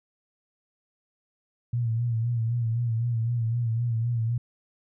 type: tone with vibrato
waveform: sine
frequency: 116.54 Hz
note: A#2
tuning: in tune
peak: -23 dBFS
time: 1.73-4.38 s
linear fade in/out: 5 ms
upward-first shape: sine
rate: 3.9 Hz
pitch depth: 64 cents each way
effects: none